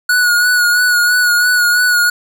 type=tone with vibrato; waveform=square; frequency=1458 Hz; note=F#6; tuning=26 cents flat; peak=-10 dBFS; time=0.09-2.1 s; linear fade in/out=5 ms; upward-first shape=sine; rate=3 Hz; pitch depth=32 cents each way; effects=none